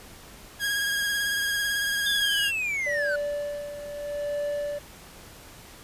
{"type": "tone with vibrato", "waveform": "sawtooth", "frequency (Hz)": 1639, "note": "G#6", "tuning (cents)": -23, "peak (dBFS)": -21, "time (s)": [0.59, 2.52], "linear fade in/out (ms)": 50, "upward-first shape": "triangle", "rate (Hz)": 18, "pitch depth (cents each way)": 34}
{"type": "linear sweep", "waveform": "triangle", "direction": "down", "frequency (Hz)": [3593, 1446], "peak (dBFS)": -24, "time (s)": [2.06, 3.16], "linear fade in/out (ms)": 5}
{"type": "tone with tremolo", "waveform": "triangle", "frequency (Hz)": 582, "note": "D5", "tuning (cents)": -16, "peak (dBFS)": -24, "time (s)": [2.86, 4.79], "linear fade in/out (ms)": 10, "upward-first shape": "sine", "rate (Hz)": 0.79, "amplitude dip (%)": 65}
{"effects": ["pink hiss -47 dBFS RMS until 5.83 s", "resampled to 32000 Hz"]}